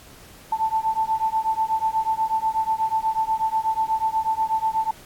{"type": "beating tone pair", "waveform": "sine", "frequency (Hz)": [880, 888.2], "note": ["A5", "A5"], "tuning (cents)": [0, 16], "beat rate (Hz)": 8.2, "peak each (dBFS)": -23, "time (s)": [0.52, 4.91], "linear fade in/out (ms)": 5, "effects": ["pink hiss -47 dBFS RMS until 5.05 s", "AAC 64 kbps"]}